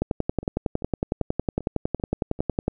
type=two click trains; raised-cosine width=2 ms; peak=-9 / -23 dBFS; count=30 / 6; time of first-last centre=0.02-2.681 / 0.43-2.391 s; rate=10.9 / 2.55 Hz; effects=none